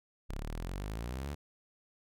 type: exponential sweep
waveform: sawtooth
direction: up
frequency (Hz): 32.7 to 74.9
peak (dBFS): -33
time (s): 0.29-1.35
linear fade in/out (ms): 10
effects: none